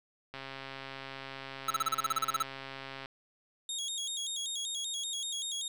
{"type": "click train", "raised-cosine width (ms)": 0.3, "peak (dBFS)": -26, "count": 368, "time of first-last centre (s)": [0.34, 3.059], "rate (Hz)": 135}
{"type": "tone bursts", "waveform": "square", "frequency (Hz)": 1310, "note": "E6", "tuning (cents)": -11, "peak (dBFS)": -27, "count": 13, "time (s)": [1.68, 2.426], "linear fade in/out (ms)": 5, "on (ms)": 26, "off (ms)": 34}
{"type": "tone with vibrato", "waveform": "25% pulse", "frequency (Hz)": 3505, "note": "A7", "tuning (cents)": -7, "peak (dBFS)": -30, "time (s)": [3.69, 5.68], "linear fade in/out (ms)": 2, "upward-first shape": "square", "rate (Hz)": 5.2, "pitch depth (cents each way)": 93}
{"effects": []}